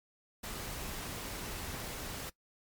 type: noise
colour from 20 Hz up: pink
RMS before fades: -41 dBFS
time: 0.43-2.3 s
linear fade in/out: 10 ms
effects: noise-tail reverb RT60 0.1 s tail -20 dB re dry + MP3 96 kbps